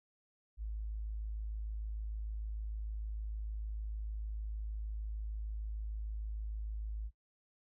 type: tone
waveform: sine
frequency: 53.3 Hz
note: G#1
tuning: 46 cents sharp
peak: -37 dBFS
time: 0.57-7.11 s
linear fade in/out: 50 ms
effects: noise-tail reverb RT60 0.1 s tail -23 dB re dry